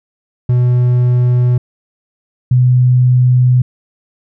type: tone pair in turn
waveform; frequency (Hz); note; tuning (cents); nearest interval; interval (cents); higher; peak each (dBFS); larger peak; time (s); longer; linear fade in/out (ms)
triangle / sine; 123.47 / 125.63; B2 / B2; 0 / +30; unison; 30; second; -6; neither; 0.49-1.58 / 2.51-3.62; second; 5
effects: none